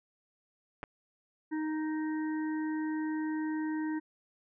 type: clicks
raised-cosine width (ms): 0.5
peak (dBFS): -25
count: 2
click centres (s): 0.831 / 0.838
type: harmonic tone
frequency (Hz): 311.1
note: D#4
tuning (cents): 0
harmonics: 1 / 3 / 5 / 6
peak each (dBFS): -31 / -44 / -48 / -47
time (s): 1.51-4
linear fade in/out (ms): 20
effects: none